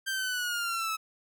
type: linear sweep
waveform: sawtooth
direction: down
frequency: 1580 to 1289 Hz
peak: -26 dBFS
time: 0.06-0.97 s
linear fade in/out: 20 ms
effects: none